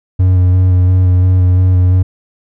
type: tone with vibrato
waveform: triangle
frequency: 91.5 Hz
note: F#2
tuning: 19 cents flat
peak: -4 dBFS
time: 0.19-2.03 s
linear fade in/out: 10 ms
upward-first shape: square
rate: 2.9 Hz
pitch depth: 15 cents each way
effects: none